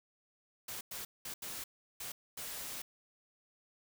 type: noise bursts at uneven times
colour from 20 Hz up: white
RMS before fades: -43 dBFS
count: 6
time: 0.68-0.81 / 0.91-1.05 / 1.25-1.34 / 1.42-1.64 / 2-2.12 / 2.37-2.82 s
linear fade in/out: 5 ms
effects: none